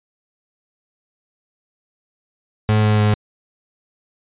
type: tone with pitch steps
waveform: 35% pulse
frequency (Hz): 107.2 / 106.28 / 105.36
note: A2 / G#2 / G#2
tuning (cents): -45 / +40 / +25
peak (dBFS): -11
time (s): 2.69-3.14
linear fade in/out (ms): 0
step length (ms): 150
effects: resampled to 8000 Hz